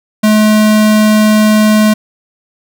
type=tone; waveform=square; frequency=214.1 Hz; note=A3; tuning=47 cents flat; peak=-6 dBFS; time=0.23-1.94 s; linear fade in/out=10 ms; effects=none